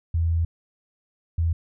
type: tone bursts at uneven times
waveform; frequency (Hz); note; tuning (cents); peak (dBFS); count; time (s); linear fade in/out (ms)
sine; 83; E2; +12; -19; 2; 0.14-0.45 / 1.38-1.53; 5
effects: none